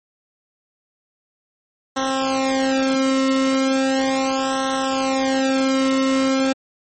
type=tone with flanger; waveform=sawtooth; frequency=266.3 Hz; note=C4; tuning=31 cents sharp; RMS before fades=-19 dBFS; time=1.96-6.53 s; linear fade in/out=10 ms; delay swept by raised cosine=0.42 to 1.22 ms; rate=0.37 Hz; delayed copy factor=-0.95; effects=MP3 32 kbps